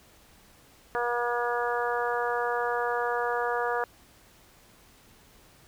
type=harmonic tone; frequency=240 Hz; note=B3; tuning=49 cents flat; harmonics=2 / 3 / 4 / 5 / 6 / 7; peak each=-30 / -32 / -33 / -34 / -35 / -35 dBFS; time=0.95-3.84 s; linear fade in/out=0 ms; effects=pink hiss -57 dBFS RMS until 5.67 s